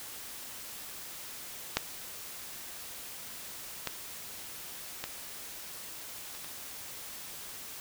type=clicks; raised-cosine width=0.2 ms; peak=-8 / -14 / -17 / -29 / -27 dBFS; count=5; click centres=1.77 / 3.873 / 5.04 / 6.35 / 6.445 s; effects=white hiss -44 dBFS RMS until 7.8 s